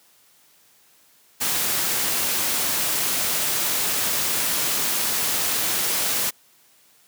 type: noise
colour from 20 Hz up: white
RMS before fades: -23 dBFS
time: 1.4-6.31 s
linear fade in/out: 20 ms
effects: white hiss -57 dBFS RMS until 7.07 s + high-pass 100 Hz 12 dB/octave